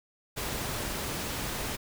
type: noise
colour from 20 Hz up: pink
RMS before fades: -34 dBFS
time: 0.36-1.77 s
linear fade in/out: 20 ms
effects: none